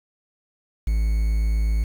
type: tone with quantisation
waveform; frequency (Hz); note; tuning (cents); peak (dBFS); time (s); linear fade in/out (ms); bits
triangle; 54; A1; -32; -16; 0.87-1.84; 5; 7
effects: none